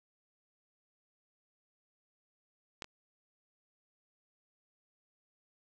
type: clicks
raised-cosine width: 0.2 ms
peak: -21 / -30 dBFS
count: 2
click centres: 2.822 / 2.844 s
effects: none